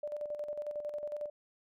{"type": "tone with tremolo", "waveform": "sine", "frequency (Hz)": 592, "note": "D5", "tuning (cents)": 14, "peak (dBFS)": -34, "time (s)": [0.03, 1.3], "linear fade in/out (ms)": 5, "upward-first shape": "square", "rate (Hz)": 11, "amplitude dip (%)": 55, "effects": []}